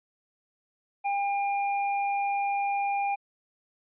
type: tone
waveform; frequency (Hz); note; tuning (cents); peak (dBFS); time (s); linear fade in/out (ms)
square; 802; G5; +39; -26; 1.04-3.16; 20
effects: resampled to 8000 Hz